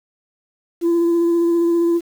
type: tone with vibrato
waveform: sine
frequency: 339.6 Hz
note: F4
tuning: 48 cents flat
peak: -11 dBFS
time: 0.81-2.01 s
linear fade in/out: 50 ms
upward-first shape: sine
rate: 15 Hz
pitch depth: 16 cents each way
effects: tanh soft clip ceiling -12 dBFS + 7-bit